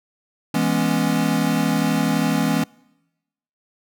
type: chord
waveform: square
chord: C# minor seventh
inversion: first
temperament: equal with one note detuned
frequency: 164.81 / 207.7 / 245.2 / 277.2 Hz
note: E3 / G#3 / B3 / C#4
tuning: 0 / 0 / -12 / 0 cents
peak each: -24 dBFS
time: 0.54-2.64 s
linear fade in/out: 5 ms
effects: noise-tail reverb RT60 1.0 s tail -26 dB re dry